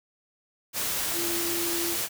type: tone in noise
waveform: sine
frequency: 341 Hz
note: F4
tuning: 41 cents flat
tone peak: -31 dBFS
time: 1.13-1.97 s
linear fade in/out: 50 ms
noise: white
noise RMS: -29 dBFS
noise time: 0.73-2.09 s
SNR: -5 dB
effects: none